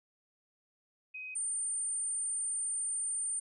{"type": "tone pair in turn", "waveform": "sine", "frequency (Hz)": [2518, 8973], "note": ["D#7", "C#9"], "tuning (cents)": [20, 20], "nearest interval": "octave + minor seventh", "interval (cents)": 2200, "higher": "second", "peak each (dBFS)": [-40, -32], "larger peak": "second", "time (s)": [[1.14, 1.35], [1.35, 3.4]], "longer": "second", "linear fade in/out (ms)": 10, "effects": []}